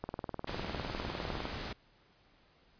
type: click train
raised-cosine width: 1 ms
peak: -23 dBFS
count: 29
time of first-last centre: 0.04-1.454 s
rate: 19.8 Hz
type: noise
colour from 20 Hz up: pink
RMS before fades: -40 dBFS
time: 0.47-1.73 s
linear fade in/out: 5 ms
effects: pink hiss -66 dBFS RMS until 2.79 s + resampled to 11025 Hz